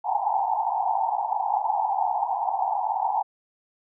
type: band-pass noise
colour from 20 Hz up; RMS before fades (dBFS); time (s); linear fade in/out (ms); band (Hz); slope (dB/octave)
pink; -25; 0.04-3.23; 20; 740 to 920; 96
effects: none